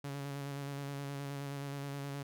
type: tone with vibrato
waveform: sawtooth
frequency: 140.5 Hz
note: C#3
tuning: 24 cents sharp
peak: -35 dBFS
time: 0.04-2.23 s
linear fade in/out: 5 ms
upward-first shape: square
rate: 9.5 Hz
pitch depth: 20 cents each way
effects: none